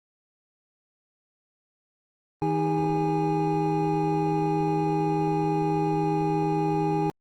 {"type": "tone cluster", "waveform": "triangle", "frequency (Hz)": [159.3, 314.1, 402.5, 826], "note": ["D#3", "D#4", "G4", "G#5"], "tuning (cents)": [41, 16, 46, -10], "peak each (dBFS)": -26, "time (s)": [2.42, 7.1], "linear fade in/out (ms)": 0, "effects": ["Opus 24 kbps"]}